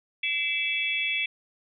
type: tone cluster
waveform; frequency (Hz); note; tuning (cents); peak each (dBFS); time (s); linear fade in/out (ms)
sine; 2057 / 2309 / 2638 / 3372; C7 / D7 / E7 / G#7; -30 / -30 / +1 / +26; -35 / -29 / -29 / -31; 0.23-1.26; 5
effects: none